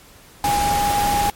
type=tone in noise; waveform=sine; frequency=819 Hz; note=G#5; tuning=24 cents flat; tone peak=-17 dBFS; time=0.44-1.3 s; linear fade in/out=2 ms; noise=pink; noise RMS=-24 dBFS; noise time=0.44-1.3 s; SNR=+4 dB; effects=pink hiss -47 dBFS RMS until 1.35 s + MP3 64 kbps